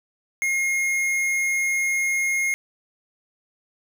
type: tone with tanh clipping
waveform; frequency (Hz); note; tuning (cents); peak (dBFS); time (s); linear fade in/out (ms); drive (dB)
sine; 2145; C7; +42; -22; 0.42-2.54; 0; 15
effects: none